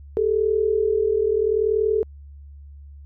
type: tone pair together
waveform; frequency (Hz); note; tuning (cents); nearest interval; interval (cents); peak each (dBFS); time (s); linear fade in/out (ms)
sine; 399.3 / 440; G4 / A4; +32 / 0; major second; 168; -22 / -19; 0.17-2.03; 0
effects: added 71 Hz sine -39 dBFS peak until 3.05 s